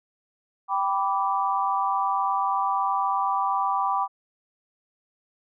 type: chord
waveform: sine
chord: G major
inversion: none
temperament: equal with one note detuned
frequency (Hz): 784 / 987.8 / 1166.5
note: G5 / B5 / D6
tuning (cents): 0 / 0 / -12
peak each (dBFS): -26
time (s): 0.68-4.08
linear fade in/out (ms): 50
effects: none